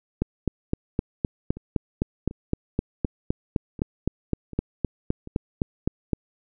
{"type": "two click trains", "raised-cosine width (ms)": 3, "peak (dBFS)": [-9, -24], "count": [24, 6], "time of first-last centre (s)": [[0.22, 6.133], [1.57, 5.274]], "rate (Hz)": [3.89, 1.35], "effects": []}